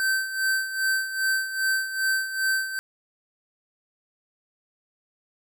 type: tone with tremolo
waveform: square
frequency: 1548 Hz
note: G6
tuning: 22 cents flat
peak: -21 dBFS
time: 0-2.79 s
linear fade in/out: 0 ms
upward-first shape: sine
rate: 2.5 Hz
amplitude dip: 70%
effects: none